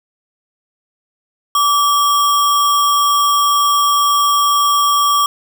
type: tone with sample-and-hold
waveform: sine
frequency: 1159 Hz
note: D6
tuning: 23 cents flat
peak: -10 dBFS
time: 1.55-5.26 s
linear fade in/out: 2 ms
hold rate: 4410 Hz
effects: none